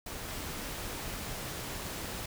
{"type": "noise with level steps", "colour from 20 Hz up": "pink", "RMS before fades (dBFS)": [-41, -39], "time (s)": [0.06, 2.26], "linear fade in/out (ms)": 5, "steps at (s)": 0.27, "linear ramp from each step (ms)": 20, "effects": []}